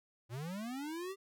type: linear sweep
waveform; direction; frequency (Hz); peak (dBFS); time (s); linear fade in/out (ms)
square; up; 108.8 to 398.6; -40; 0.29-1.16; 50
effects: none